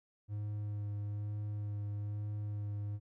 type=tone with vibrato; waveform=triangle; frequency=103.7 Hz; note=G#2; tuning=2 cents flat; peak=-34 dBFS; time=0.28-3 s; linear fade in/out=50 ms; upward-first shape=sine; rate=1.1 Hz; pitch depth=14 cents each way; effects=none